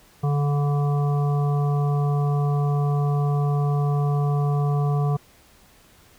harmonic tone, 144.4 Hz, D3, 29 cents flat, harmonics 1 / 3 / 5 / 7 / 8, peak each -19 / -31 / -32 / -39 / -36 dBFS, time 0.23-5.17 s, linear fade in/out 10 ms, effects pink hiss -54 dBFS RMS until 6.18 s

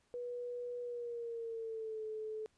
sine tone with pitch glide, 487 to 433.9 Hz, B4 to A4, -24 to -24 cents, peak -39 dBFS, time 0.14-2.46 s, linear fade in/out 0 ms, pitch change -200 cents, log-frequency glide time 0.81-2.04 s, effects pink hiss -75 dBFS RMS until 2.57 s + resampled to 22050 Hz

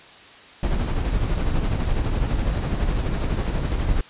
brown noise with tremolo, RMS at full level -20 dBFS, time 0.63-4.01 s, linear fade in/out 2 ms, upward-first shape sine, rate 12 Hz, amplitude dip 45%, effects white hiss -45 dBFS RMS until 4.09 s + resampled to 8000 Hz

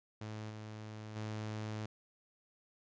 sawtooth tone with level steps, 107.9 Hz, A2, 33 cents flat, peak -38 / -41 / -35 dBFS, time 0.21-1.86 s, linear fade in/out 5 ms, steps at 0.49 / 1.15 s, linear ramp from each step 20 ms, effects resampled to 16000 Hz

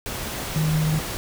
sine tone in noise, 155.56 Hz, D#3, in tune, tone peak -19 dBFS, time 0.56-0.99 s, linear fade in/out 0 ms, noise pink, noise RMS -30 dBFS, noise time 0.06-1.17 s, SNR +8 dB, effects none

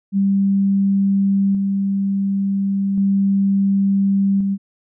sine tone with tremolo, 196.7 Hz, G3, 6 cents sharp, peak -13 dBFS, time 0.12-4.58 s, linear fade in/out 50 ms, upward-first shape square, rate 0.35 Hz, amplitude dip 30%, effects none

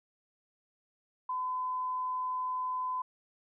sine tone, 1014 Hz, B5, 45 cents sharp, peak -31 dBFS, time 1.29-3.02 s, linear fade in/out 5 ms, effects none

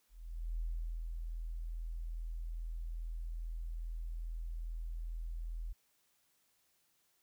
sine tone with ADSR envelope, 41.2 Hz, E1, in tune, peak -34 dBFS, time 0.09-5.73 s, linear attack 500 ms, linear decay 430 ms, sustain -4 dB, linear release 11 ms, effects white hiss -75 dBFS RMS until 7.22 s

